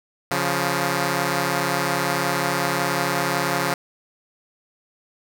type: tone pair together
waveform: 5% pulse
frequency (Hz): 139.61 / 175.9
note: C#3 / F3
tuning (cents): +13 / +13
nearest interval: major third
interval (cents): 400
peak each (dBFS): -12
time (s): 0.31-3.74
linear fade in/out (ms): 2
effects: none